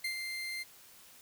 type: tone with ADSR envelope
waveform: 30% pulse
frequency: 2093 Hz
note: C7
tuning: in tune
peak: -29 dBFS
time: 0.04-0.64 s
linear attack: 6 ms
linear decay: 94 ms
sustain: -5 dB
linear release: 22 ms
effects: white hiss -57 dBFS RMS until 1.21 s